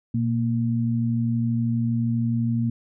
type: tone pair together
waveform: sine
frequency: 119.4 / 231.7 Hz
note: A#2 / A#3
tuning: +42 / -10 cents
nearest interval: major seventh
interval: 1148 cents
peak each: -23 dBFS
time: 0.14-2.7 s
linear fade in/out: 5 ms
effects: none